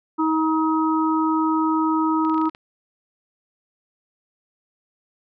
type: harmonic tone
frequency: 317 Hz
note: D#4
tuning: 32 cents sharp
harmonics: 1 / 3 / 4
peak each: -19 / -24 / -25 dBFS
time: 0.18-2.5 s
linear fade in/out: 20 ms
type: clicks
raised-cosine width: 0.3 ms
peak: -25 dBFS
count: 8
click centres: 2.25 / 2.297 / 2.344 / 2.38 / 2.415 / 2.456 / 2.494 / 2.549 s
effects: none

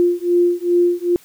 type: beating tone pair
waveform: sine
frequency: 349.2 / 351.7 Hz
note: F4 / F4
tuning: 0 / +12 cents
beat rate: 2.5 Hz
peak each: -16 dBFS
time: 0-1.16 s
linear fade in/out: 0 ms
effects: white hiss -49 dBFS RMS until 1.24 s

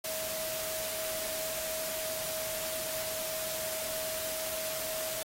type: tone in noise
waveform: sine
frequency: 636 Hz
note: D#5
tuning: 38 cents sharp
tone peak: -39 dBFS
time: 0.04-5.23 s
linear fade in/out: 5 ms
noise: white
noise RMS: -37 dBFS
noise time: 0.04-5.23 s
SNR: -5 dB
effects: AAC 48 kbps

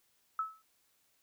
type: tone with exponential decay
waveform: sine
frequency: 1300 Hz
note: E6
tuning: 24 cents flat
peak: -28 dBFS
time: 0.39-0.62 s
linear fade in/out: 2 ms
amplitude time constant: 49 ms
effects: white hiss -73 dBFS RMS until 1.22 s

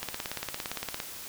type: click train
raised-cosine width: 0.2 ms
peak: -15 dBFS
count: 18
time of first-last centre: 0.03-1.001 s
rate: 17.5 Hz
effects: white hiss -42 dBFS RMS until 1.28 s

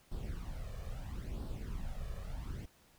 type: noise with flanger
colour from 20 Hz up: brown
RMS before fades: -41 dBFS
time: 0.11-2.66 s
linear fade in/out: 10 ms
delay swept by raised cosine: 0.22 to 1.72 ms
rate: 0.75 Hz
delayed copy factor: +0.8
effects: pink hiss -66 dBFS RMS until 2.98 s

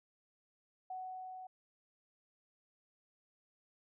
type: tone with level ramp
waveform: sine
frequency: 745 Hz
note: F#5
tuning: 12 cents sharp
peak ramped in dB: -40 to -46 dBFS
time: 0.9-1.47 s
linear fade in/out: 5 ms
effects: none

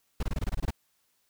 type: noise bursts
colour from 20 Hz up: brown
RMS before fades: -28 dBFS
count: 10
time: 0.2-0.707 s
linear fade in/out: 5 ms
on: 30 ms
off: 23 ms
effects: white hiss -72 dBFS RMS until 1.29 s

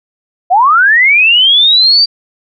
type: linear sweep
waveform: sine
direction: up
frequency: 678 to 4699 Hz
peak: -4 dBFS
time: 0.5-2.06 s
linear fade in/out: 20 ms
effects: none

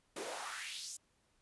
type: noise with high-pass filter sweep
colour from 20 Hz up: pink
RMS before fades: -44 dBFS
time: 0.16-0.97 s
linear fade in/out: 5 ms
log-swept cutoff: 320 to 7700 Hz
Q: 3
effects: pink hiss -75 dBFS RMS until 1.41 s + resampled to 24000 Hz

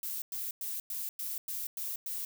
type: noise bursts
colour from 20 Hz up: violet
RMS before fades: -37 dBFS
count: 8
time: 0.03-2.25 s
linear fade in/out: 2 ms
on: 190 ms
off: 100 ms
effects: none

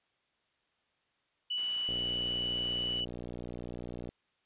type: tone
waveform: sine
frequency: 2960 Hz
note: F#7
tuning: in tune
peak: -31 dBFS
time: 1.5-3.05 s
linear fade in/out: 10 ms
type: noise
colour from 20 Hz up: white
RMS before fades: -47 dBFS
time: 1.57-3.01 s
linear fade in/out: 10 ms
type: click train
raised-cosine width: 2 ms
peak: -29 dBFS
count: 133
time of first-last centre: 1.89-4.09 s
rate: 60 Hz
effects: white hiss -75 dBFS RMS until 4.45 s + resampled to 8000 Hz

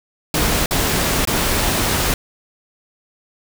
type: noise with dropouts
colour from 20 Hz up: pink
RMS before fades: -18 dBFS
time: 0.34-2.14 s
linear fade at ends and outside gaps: 2 ms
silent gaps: 0.66-0.709 / 1.252-1.273 s
effects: none

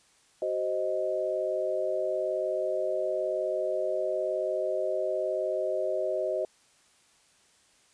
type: chord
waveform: sine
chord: C diminished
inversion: second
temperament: equal with one note detuned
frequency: 376.9 / 523.3 / 622.3 Hz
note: Gb4 / C5 / Eb5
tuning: +32 / 0 / 0 cents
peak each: -33 / -32 / -29 dBFS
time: 0.42-6.45 s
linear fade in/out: 2 ms
effects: white hiss -63 dBFS RMS until 7.93 s + resampled to 22050 Hz

